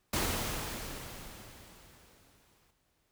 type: noise with exponential decay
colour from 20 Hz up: pink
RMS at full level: -30 dBFS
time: 0.13-2.71 s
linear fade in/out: 5 ms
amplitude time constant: 560 ms
effects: pink hiss -75 dBFS RMS until 3.11 s